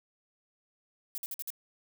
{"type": "noise bursts", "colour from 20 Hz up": "violet", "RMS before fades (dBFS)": -37, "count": 5, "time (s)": [1.15, 1.503], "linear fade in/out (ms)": 0, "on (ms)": 29, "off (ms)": 52, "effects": []}